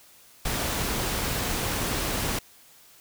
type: noise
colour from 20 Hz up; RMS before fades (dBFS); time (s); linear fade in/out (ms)
pink; -28; 0.45-2.39; 5
effects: white hiss -54 dBFS RMS until 3 s